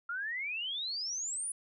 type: exponential sweep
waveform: sine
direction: up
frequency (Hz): 1367 to 10070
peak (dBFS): -34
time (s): 0.09-1.52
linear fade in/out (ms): 5
effects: none